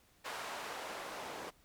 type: noise with band-pass filter sweep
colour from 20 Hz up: white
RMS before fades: -44 dBFS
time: 0.24-1.51 s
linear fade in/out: 20 ms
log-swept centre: 960 to 540 Hz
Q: 0.97
effects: pink hiss -68 dBFS RMS until 1.64 s